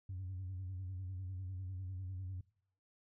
sine tone with vibrato, 93 Hz, F#2, 9 cents sharp, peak -39 dBFS, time 0.09-2.41 s, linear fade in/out 5 ms, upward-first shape square, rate 10 Hz, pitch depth 52 cents each way, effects noise-tail reverb RT60 0.7 s tail -24 dB re dry + tanh soft clip ceiling -38 dBFS

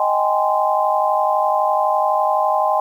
sine chord, Ab major seventh, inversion second, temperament just, 623 / 778.7 / 830.6 / 1038.3 Hz, Eb5 / G5 / Ab5 / C6, +2 / -12 / 0 / -14 cents, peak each -20 dBFS, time 0-2.8 s, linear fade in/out 2 ms, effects 8-bit

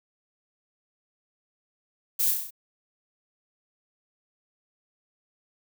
violet noise with echo, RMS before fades -25 dBFS, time 2.19-2.31 s, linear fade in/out 10 ms, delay 33 ms, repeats 6, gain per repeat -3 dB, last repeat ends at 2.508 s, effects none

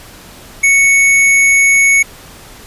square tone, 2217 Hz, C#7, in tune, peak -7 dBFS, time 0.63-2.03 s, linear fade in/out 10 ms, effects pink hiss -36 dBFS RMS until 2.66 s + resampled to 32000 Hz

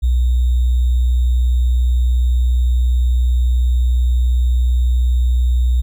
sine tone with sample-and-hold, 61.4 Hz, B1, 9 cents flat, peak -11 dBFS, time 0.02-5.82 s, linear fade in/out 20 ms, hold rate 3675 Hz, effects none

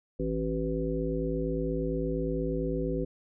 harmonic tone with a mistuned harmonic, 54.3 Hz, A1, 22 cents flat, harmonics 1 / 3 / 5 / 7 / 9, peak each -34 / -34 / -34 / -34 / -34 dBFS, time 0.19-3.05 s, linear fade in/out 10 ms, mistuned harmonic 9, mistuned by +25 cents, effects none

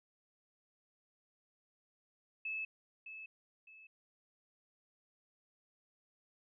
sine tone with echo, 2606 Hz, E7, 20 cents flat, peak -37 dBFS, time 2.45-2.65 s, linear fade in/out 5 ms, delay 610 ms, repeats 2, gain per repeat -9 dB, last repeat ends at 3.87 s, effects none

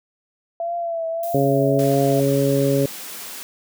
sine tone with vibrato, 672 Hz, E5, 33 cents sharp, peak -22 dBFS, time 0.6-2.2 s, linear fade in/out 2 ms, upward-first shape triangle, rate 1.6 Hz, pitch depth 52 cents each way
violet noise with exponential decay, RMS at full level -34 dBFS, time 1.23-3.07 s, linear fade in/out 2 ms, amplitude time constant 400 ms
harmonic tone, 138.59 Hz, C#3, in tune, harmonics 1 / 2 / 3 / 4, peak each -21 / -21 / -21 / -21 dBFS, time 1.34-2.86 s, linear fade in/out 5 ms
white high-pass noise, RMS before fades -34 dBFS, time 1.79-3.43 s, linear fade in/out 0 ms, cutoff 160 Hz, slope 96 dB/octave
effects none

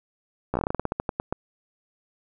slowing click train, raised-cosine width 1 ms, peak -11 dBFS, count 16, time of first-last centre 0.54-1.326 s, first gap 14 ms, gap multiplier 1.17, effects none

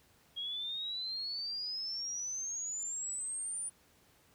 sine exponential sweep, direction up, 3263 to 9460 Hz, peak -36 dBFS, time 0.36-3.7 s, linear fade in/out 20 ms, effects pink hiss -66 dBFS RMS until 4.34 s + high-pass 60 Hz 12 dB/octave

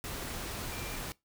sine tone in noise, 2372 Hz, D7, 17 cents sharp, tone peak -47 dBFS, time 0.72-0.97 s, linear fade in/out 0 ms, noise pink, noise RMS -39 dBFS, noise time 0.04-1.12 s, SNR -11 dB, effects noise-tail reverb RT60 0.2 s tail -22 dB re dry

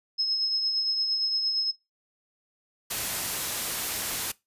sine tone with tremolo, 5170 Hz, E8, 34 cents flat, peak -21 dBFS, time 0.18-1.72 s, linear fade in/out 20 ms, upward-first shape triangle, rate 8.7 Hz, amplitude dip 40%
white noise, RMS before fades -30 dBFS, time 2.9-4.32 s, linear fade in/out 10 ms
effects noise-tail reverb RT60 0.2 s tail -21 dB re dry + resampled to 32000 Hz

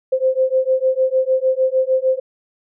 sine beating tone pair, 518 / 524.6 Hz, C5 / C5, -17 / +4 cents, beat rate 6.6 Hz, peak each -17 dBFS, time 0.12-2.2 s, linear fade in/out 10 ms, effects none

